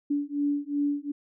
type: beating tone pair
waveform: sine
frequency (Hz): 286.8 / 289.5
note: D4 / D4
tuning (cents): -41 / -25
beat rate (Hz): 2.7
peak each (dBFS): -28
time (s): 0.1-1.12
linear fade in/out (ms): 10
effects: none